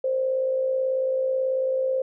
sine tone with amplitude modulation, 523.3 Hz, C5, in tune, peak -19 dBFS, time 0.04-2.02 s, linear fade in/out 5 ms, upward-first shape sine, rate 58.3 Hz, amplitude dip 45%, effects none

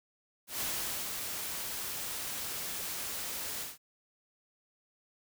white noise with ADSR envelope, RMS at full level -34 dBFS, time 0.47-3.78 s, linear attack 140 ms, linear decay 480 ms, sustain -4 dB, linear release 170 ms, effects none

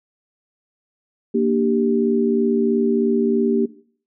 sine chord, G minor, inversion first, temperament equal with one note detuned, 233.1 / 296.2 / 392 Hz, Bb3 / D4 / G4, 0 / +15 / 0 cents, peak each -18 / -24 / -19 dBFS, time 1.34-3.66 s, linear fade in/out 10 ms, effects noise-tail reverb RT60 0.5 s tail -18 dB re dry

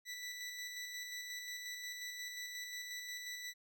20% pulse tone with tremolo, 1973 Hz, B6, 2 cents flat, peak -37 dBFS, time 0.05-3.54 s, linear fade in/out 50 ms, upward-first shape square, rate 5.6 Hz, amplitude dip 30%, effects none

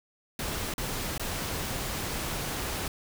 pink noise with dropouts, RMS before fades -33 dBFS, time 0.39-2.88 s, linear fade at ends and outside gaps 2 ms, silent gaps 0.739-0.78 / 1.179-1.196 s, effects none

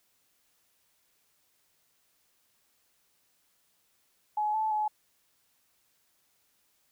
sine tone with pitch steps, 846 / 871 / 851 Hz, G#5 / A5 / G#5, +32 / -18 / +42 cents, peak -26 dBFS, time 4.37-4.88 s, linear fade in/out 5 ms, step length 170 ms, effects white hiss -71 dBFS RMS until 6.91 s

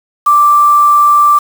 sine tone with quantisation, 1174.7 Hz, D6, in tune, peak -4 dBFS, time 0.26-1.39 s, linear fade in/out 10 ms, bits 4, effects none

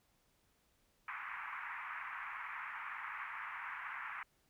pink band-pass noise, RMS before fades -45 dBFS, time 1.08-4.23 s, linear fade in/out 2 ms, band 950 to 2300 Hz, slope 48 dB/octave, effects pink hiss -75 dBFS RMS until 4.49 s

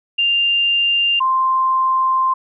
sine tone pair in turn, 2794 / 1046.6 Hz, F7 / C6, 0 / 0 cents, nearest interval octave + perfect fourth, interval 1700 cents, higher first, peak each -13 dBFS, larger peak neither, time 0.18-1.2 / 1.2-2.34 s, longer second, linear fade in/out 10 ms, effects none

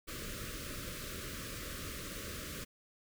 pink band-stop noise, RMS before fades -43 dBFS, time 0.07-2.65 s, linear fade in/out 20 ms, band 620 to 1100 Hz, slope 96 dB/octave, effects none

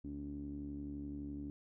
sawtooth tone with low-pass filter, 71.8 Hz, D2, 39 cents flat, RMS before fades -44 dBFS, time 0.04-1.5 s, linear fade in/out 0 ms, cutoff 280 Hz, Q 9.3, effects none

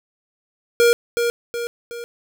square tone with echo, 472.4 Hz, A#4, 23 cents sharp, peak -12 dBFS, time 0.8-0.93 s, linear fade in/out 0 ms, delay 370 ms, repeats 3, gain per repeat -6 dB, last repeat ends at 2.04 s, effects none

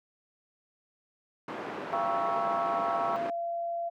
pink band-pass noise, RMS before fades -38 dBFS, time 1.48-3.3 s, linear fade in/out 2 ms, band 240 to 1500 Hz, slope 12 dB/octave
sine tone, 683 Hz, F5, 39 cents flat, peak -30 dBFS, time 1.92-3.9 s, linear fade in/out 20 ms
sine chord, G diminished seventh, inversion none, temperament equal with one note detuned, 784 / 949.2 / 1108.7 / 1318.5 Hz, G5 / Bb5 / Db6 / Fb6, 0 / +31 / 0 / 0 cents, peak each -36 / -37 / -33 / -35 dBFS, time 1.93-3.16 s, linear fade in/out 0 ms
effects high-pass 150 Hz 12 dB/octave

